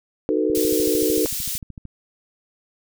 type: chord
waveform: sine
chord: B dominant seventh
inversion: first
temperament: just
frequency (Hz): 308.7 / 370.4 / 444.5 / 493.9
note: D#4 / F#4 / A4 / B4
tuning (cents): -14 / +2 / +18 / 0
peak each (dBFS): -22 / -24 / -22 / -26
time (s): 0.29-1.26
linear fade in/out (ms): 0
type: click train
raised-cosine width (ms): 5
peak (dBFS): -24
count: 19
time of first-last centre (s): 0.5-1.853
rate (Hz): 13.3
type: high-pass noise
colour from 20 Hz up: white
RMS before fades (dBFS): -27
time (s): 0.55-1.58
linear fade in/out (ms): 0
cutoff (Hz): 3800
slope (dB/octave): 12
effects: none